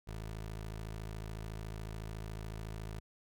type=tone; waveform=20% pulse; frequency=53.9 Hz; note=A1; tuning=35 cents flat; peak=-36 dBFS; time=0.07-3 s; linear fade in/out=10 ms; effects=none